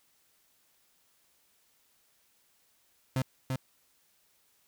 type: tone with echo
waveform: 35% pulse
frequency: 130.81 Hz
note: C3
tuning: in tune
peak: -25 dBFS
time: 3.16-3.22 s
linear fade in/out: 2 ms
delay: 340 ms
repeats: 1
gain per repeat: -3 dB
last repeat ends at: 3.56 s
effects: white hiss -69 dBFS RMS until 4.67 s